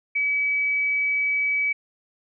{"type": "tone", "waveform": "sine", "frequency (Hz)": 2284, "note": "D7", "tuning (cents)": -49, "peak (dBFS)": -20, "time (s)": [0.15, 1.73], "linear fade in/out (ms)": 10, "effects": []}